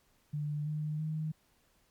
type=tone with pitch steps; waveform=sine; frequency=148.4 / 152.13 / 155.96 Hz; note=D3 / D#3 / D#3; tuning=+18 / -39 / +4 cents; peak=-32 dBFS; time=0.33-1.32 s; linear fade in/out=10 ms; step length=330 ms; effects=pink hiss -70 dBFS RMS until 1.9 s + MP3 96 kbps